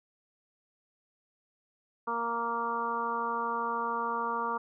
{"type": "harmonic tone", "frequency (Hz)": 233.1, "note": "A#3", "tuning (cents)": 0, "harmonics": [1, 2, 3, 4, 5, 6], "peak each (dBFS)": [-42, -38, -44, -33, -33, -40], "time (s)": [2.07, 4.58], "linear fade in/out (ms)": 10, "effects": []}